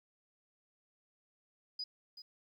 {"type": "tone with echo", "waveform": "sine", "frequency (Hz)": 4945, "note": "D#8", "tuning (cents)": -12, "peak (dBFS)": -37, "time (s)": [1.79, 1.84], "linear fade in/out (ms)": 5, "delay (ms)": 380, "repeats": 1, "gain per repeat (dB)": -11, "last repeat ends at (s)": 2.22, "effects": ["12-bit"]}